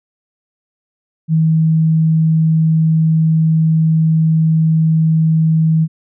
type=tone; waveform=sine; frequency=160 Hz; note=D#3; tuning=49 cents sharp; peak=-9 dBFS; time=1.28-5.88 s; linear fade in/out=50 ms; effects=none